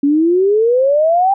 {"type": "exponential sweep", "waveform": "sine", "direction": "up", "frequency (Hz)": [277.2, 803], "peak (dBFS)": -9, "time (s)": [0.03, 1.34], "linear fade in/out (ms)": 5, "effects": []}